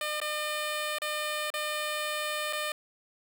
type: tone with dropouts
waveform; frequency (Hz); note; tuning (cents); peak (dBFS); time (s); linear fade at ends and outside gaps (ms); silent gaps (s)
10% pulse; 604; D5; +48; -22; 0.01-2.72; 2; 0.202-0.215 / 0.985-1.018 / 1.503-1.539 / 2.527-2.531
effects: none